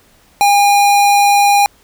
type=tone; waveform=square; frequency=811 Hz; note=G#5; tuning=41 cents flat; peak=-8 dBFS; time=0.41-1.66 s; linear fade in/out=0 ms; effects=pink hiss -50 dBFS RMS until 1.83 s